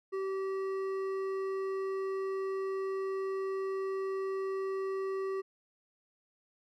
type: tone with hard clipping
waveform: sine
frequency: 385.3 Hz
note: G4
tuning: 30 cents flat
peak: -34 dBFS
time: 0.12-5.42 s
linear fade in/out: 20 ms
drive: 9 dB
effects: none